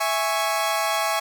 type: chord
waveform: sawtooth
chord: C# minor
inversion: first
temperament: equal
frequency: 659.3 / 830.6 / 1108.7 Hz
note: E5 / G#5 / C#6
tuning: 0 / 0 / 0 cents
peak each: -22 dBFS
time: 0-1.2 s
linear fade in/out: 10 ms
effects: none